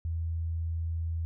sine tone, 82.41 Hz, E2, in tune, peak -29 dBFS, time 0.05-1.25 s, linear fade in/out 0 ms, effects none

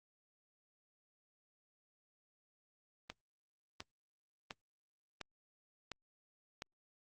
click train, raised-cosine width 0.2 ms, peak -25 dBFS, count 6, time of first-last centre 3.1-6.621 s, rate 1.42 Hz, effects Opus 24 kbps

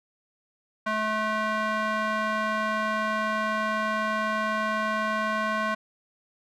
square tone with band-pass filter, 216 Hz, A3, 32 cents flat, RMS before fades -27 dBFS, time 0.86-5.75 s, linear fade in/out 10 ms, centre 1300 Hz, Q 1.7, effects none

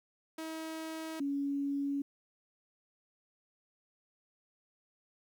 sawtooth / sine tone pair in turn, 320 / 280.9 Hz, D#4 / C#4, +49 / +23 cents, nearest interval major second, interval 226 cents, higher first, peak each -35 / -31 dBFS, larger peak second, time 0.38-1.2 / 1.2-2.02 s, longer neither, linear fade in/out 5 ms, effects 11-bit

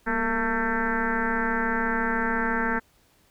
sine tone with frequency modulation, 901 Hz, A5, 41 cents sharp, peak -22 dBFS, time 0.06-2.8 s, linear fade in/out 20 ms, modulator 221 Hz, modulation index 4.2, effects pink hiss -62 dBFS RMS until 3.3 s

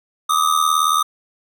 square ring-modulated tone, 1222 Hz, D#6, 32 cents flat, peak -12 dBFS, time 0.29-1.03 s, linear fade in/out 10 ms, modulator 39.3 Hz, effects none

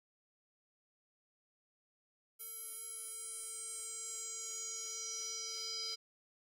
square tone with band-pass filter sweep, 448.6 Hz, A4, 34 cents sharp, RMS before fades -44 dBFS, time 2.39-5.96 s, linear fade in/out 20 ms, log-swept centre 12000 to 4800 Hz, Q 6.9, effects none

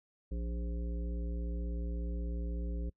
harmonic tone with a mistuned harmonic, 58.27 Hz, A#1, in tune, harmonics 1 / 3 / 5 / 7 / 9, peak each -34 / -44 / -48 / -51 / -53 dBFS, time 0.31-2.9 s, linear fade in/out 10 ms, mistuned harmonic 3, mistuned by +19 cents, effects noise-tail reverb RT60 0.1 s tail -26 dB re dry

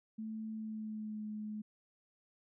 sine tone with pitch glide, 219.3 to 212.9 Hz, A3 to G#3, -6 to +43 cents, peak -39 dBFS, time 0.18-1.62 s, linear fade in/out 10 ms, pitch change -51 cents, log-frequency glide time 0.52-1.25 s, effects none

